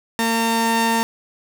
sawtooth tone pair together, 228.1 / 911.6 Hz, A#3 / A#5, -37 / -39 cents, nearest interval 2 octaves, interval 2398 cents, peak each -16 dBFS, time 0.19-1.03 s, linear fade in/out 0 ms, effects none

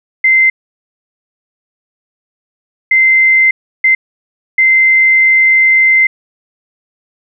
sine tone bursts at uneven times, 2076 Hz, C7, 14 cents flat, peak -5 dBFS, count 4, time 0.24-0.5 / 2.91-3.51 / 3.84-3.95 / 4.58-6.07 s, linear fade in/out 5 ms, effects none

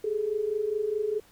sine tone pair together, 405.2 / 430 Hz, G#4 / A4, -43 / -40 cents, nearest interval minor second, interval 103 cents, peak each -31 / -27 dBFS, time 0.04-1.2 s, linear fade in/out 5 ms, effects pink hiss -58 dBFS RMS until 1.31 s

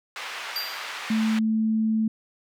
white band-pass noise, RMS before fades -35 dBFS, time 0.16-1.39 s, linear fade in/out 2 ms, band 870 to 2600 Hz, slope 12 dB/octave
square tone with exponential decay, 4738 Hz, D8, 14 cents sharp, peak -25 dBFS, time 0.56-0.99 s, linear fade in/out 1 ms, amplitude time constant 92 ms
sine tone, 220 Hz, A3, in tune, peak -20 dBFS, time 1.1-2.08 s, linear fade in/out 5 ms
effects none

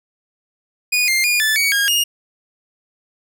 sawtooth tone with pitch steps, 2464 / 2107 / 2433 / 1747 / 2252 / 1628 / 2848 Hz, D#7 / C7 / D#7 / A6 / C#7 / G#6 / F7, -17 / +12 / -39 / -13 / +27 / -35 / +33 cents, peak -11 dBFS, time 0.92-2.04 s, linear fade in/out 10 ms, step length 160 ms, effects none

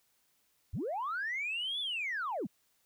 sine linear two-way sweep, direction up then down, 51.91 to 3520 to 139.6 Hz, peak -32 dBFS, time 0.73-2.47 s, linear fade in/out 10 ms, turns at 1.8 s, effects tanh soft clip ceiling -29 dBFS + white hiss -73 dBFS RMS until 2.85 s

